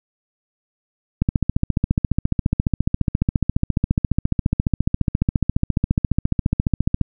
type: click train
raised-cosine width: 5 ms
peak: -4 dBFS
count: 85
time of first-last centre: 1.22-7.013 s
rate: 14.5 Hz
effects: none